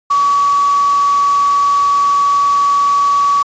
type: tone in noise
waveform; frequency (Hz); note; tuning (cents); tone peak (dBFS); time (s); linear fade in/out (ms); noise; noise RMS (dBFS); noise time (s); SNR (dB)
sine; 1135; C#6; +41; -9; 0.1-3.43; 10; white; -27; 0.1-3.43; +15
effects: resampled to 16000 Hz